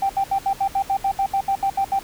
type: tone bursts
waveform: sine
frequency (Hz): 784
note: G5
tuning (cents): 0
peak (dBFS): -16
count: 14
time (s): 0.02-1.992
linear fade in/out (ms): 5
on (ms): 74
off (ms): 72
effects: tanh soft clip ceiling -12 dBFS + pink hiss -41 dBFS RMS until 2.03 s